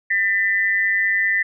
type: tone pair together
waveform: sine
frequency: 1795 / 1990.1 Hz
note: A6 / B6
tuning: +34 / +13 cents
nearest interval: major second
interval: 179 cents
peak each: -19 dBFS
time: 0.1-1.43 s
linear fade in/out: 10 ms
effects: none